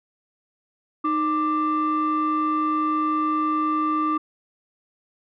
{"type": "tone pair together", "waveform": "sine", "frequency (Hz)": [309, 1179.2], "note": ["D#4", "D6"], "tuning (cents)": [-12, 7], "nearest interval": "octave + major seventh", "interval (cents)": 2319, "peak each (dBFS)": [-22, -20], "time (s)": [1.04, 4.18], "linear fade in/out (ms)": 10, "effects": ["tanh soft clip ceiling -16 dBFS"]}